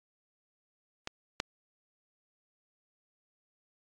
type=clicks; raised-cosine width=0.2 ms; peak=-17 / -12 dBFS; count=2; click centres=1.074 / 1.401 s; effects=AAC 32 kbps